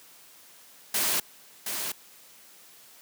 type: noise with echo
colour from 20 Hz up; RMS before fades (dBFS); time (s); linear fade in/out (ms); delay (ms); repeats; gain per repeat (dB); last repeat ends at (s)
white; -26; 0.94-1.2; 5; 720; 1; -6; 1.92
effects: white hiss -53 dBFS RMS until 3.01 s + high-pass 150 Hz 12 dB/octave